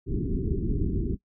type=low-pass noise; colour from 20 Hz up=pink; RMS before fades=-27 dBFS; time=0.06-1.17 s; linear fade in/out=50 ms; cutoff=410 Hz; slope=96 dB/octave; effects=noise-tail reverb RT60 0.1 s tail -19 dB re dry